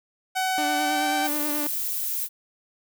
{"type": "tone with pitch glide", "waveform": "sawtooth", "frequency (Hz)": [752, 773.1], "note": ["F#5", "G5"], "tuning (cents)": [28, -24], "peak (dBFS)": -19, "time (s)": [0.35, 1.28], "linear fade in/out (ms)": 20, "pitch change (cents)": 48, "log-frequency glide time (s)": [0.73, 1.11]}
{"type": "tone with vibrato", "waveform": "sawtooth", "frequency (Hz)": 296.5, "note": "D4", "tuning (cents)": 17, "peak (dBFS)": -24, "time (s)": [0.58, 1.67], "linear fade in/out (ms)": 0, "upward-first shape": "sine", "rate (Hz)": 9.3, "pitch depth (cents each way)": 29}
{"type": "noise", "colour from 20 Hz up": "violet", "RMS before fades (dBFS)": -28, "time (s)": [1.23, 2.29], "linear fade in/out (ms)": 50}
{"effects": []}